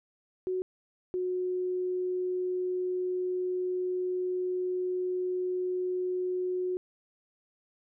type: tone pair in turn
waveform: sine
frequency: 370 / 365.1 Hz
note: F#4 / F#4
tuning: 0 / -23 cents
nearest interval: unison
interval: 23 cents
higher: first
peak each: -28 dBFS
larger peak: neither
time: 0.47-0.62 / 1.14-6.77 s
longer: second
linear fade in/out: 0 ms
effects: none